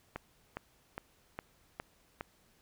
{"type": "click train", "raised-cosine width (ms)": 0.5, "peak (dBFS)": -23, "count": 6, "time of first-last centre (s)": [0.16, 2.209], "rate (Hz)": 2.44, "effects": ["pink hiss -68 dBFS RMS until 2.61 s"]}